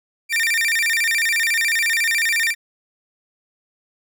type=tone with vibrato; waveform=40% pulse; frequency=2072 Hz; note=C7; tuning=17 cents flat; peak=-16 dBFS; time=0.29-2.55 s; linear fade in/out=50 ms; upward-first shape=square; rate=14 Hz; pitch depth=220 cents each way; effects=none